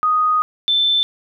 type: tone pair in turn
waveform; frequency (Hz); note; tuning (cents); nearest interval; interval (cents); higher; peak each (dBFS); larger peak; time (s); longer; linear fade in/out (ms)
sine; 1244.5 / 3536; D#6 / A7; 0 / +8; octave + tritone; 1808; second; -13; neither; 0.03-0.42 / 0.68-1.03; first; 0
effects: none